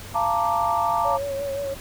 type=chord; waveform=sine; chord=Bb major seventh; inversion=second; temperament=equal with one note detuned; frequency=689.6 / 880 / 932.3 / 1174.7 Hz; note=F5 / A5 / Bb5 / D6; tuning=-22 / 0 / 0 / 0 cents; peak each=-25 dBFS; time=0.14-1.18 s; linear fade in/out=20 ms
type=tone with vibrato; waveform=sine; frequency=557 Hz; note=C#5; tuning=8 cents sharp; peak=-25 dBFS; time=1.04-1.75 s; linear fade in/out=20 ms; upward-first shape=sine; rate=5.7 Hz; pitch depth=36 cents each way
effects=added 96 Hz sine -43 dBFS peak until 1.8 s + pink hiss -40 dBFS RMS until 1.8 s